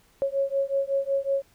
sine beating tone pair, 547 / 552.4 Hz, C#5 / C#5, -23 / -6 cents, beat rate 5.4 Hz, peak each -26 / -26 dBFS, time 0.22-1.42 s, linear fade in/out 0 ms, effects pink hiss -61 dBFS RMS until 1.54 s

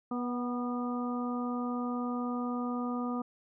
harmonic tone with a mistuned harmonic, 244 Hz, B3, 21 cents flat, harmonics 1 / 2 / 3 / 4 / 5, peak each -32 / -41 / -42 / -45 / -40 dBFS, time 0.11-3.22 s, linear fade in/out 5 ms, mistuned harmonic 3, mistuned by +23 cents, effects none

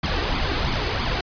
pink noise with flanger, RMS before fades -23 dBFS, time 0.03-1.21 s, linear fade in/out 5 ms, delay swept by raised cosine 0.86 to 2.66 ms, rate 3 Hz, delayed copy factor +0.55, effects resampled to 11025 Hz

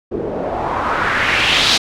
white noise with low-pass filter sweep, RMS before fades -17 dBFS, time 0.11-1.78 s, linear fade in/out 10 ms, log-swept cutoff 360 to 4500 Hz, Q 2.4, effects none

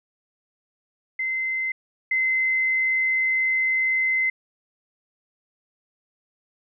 sine tone pair in turn, 2066 / 2059 Hz, C7 / C7, -22 / -28 cents, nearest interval unison, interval 6 cents, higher first, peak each -23 / -19 dBFS, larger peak second, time 1.19-1.72 / 2.11-4.3 s, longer second, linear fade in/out 5 ms, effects none

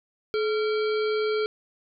harmonic tone with a mistuned harmonic, 459.3 Hz, A#4, 26 cents flat, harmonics 1 / 3 / 5 / 7 / 9 / 10, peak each -23 / -33 / -37 / -40 / -42 / -43 dBFS, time 0.34-1.46 s, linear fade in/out 0 ms, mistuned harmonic 1, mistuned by -120 cents, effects none

